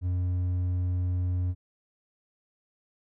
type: tone with hard clipping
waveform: sine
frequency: 90 Hz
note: F#2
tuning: 47 cents flat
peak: -26 dBFS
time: 0.01-1.55 s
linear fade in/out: 50 ms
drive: 3 dB
effects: none